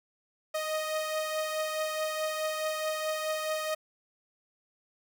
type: beating tone pair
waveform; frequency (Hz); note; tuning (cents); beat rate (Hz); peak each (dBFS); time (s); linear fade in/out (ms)
sawtooth; 622.3 / 627; D#5 / D#5; 0 / +13; 4.7; -27 / -34; 0.54-3.75; 10
effects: none